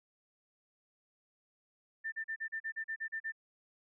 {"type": "tone bursts", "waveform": "sine", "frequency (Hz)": 1788, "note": "A6", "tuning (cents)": 27, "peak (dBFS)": -35, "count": 11, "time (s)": [2.04, 3.322], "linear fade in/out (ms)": 20, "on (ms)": 82, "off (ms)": 38, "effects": []}